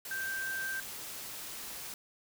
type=tone in noise; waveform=sine; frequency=1568 Hz; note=G6; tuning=in tune; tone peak=-34 dBFS; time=0.11-0.8 s; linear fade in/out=2 ms; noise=white; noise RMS=-43 dBFS; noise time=0.05-1.94 s; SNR=+6 dB; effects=none